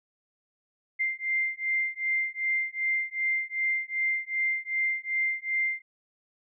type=beating tone pair; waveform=sine; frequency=2093 / 2095.6 Hz; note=C7 / C7; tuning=0 / +2 cents; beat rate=2.6 Hz; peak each=-29 dBFS; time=0.99-5.82 s; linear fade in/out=20 ms; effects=none